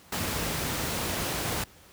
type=tone in noise; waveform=sine; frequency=159.4 Hz; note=D#3; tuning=42 cents sharp; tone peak=-38 dBFS; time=0.38-0.74 s; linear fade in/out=5 ms; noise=pink; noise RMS=-30 dBFS; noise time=0.12-1.64 s; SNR=-11 dB; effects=pink hiss -54 dBFS RMS until 1.92 s + high-pass 60 Hz 12 dB/octave